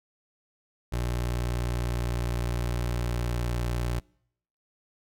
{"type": "tone with pitch glide", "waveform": "25% pulse", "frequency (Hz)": [60, 59.62], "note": ["B1", "A#1"], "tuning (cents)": [-49, 40], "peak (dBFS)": -23, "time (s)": [0.92, 4], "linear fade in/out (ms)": 10, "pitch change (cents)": -11, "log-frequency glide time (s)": [1.13, 3.42], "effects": ["noise-tail reverb RT60 0.7 s tail -26 dB re dry"]}